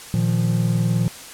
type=chord; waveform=triangle; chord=Bb suspended fourth; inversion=none; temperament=just; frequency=116.54 / 155.39 / 174.81 Hz; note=Bb2 / Eb3 / F3; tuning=0 / -2 / +2 cents; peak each=-18 / -22 / -19 dBFS; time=0.14-1.08 s; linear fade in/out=0 ms; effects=white hiss -38 dBFS RMS until 1.33 s + low-pass 11000 Hz 12 dB/octave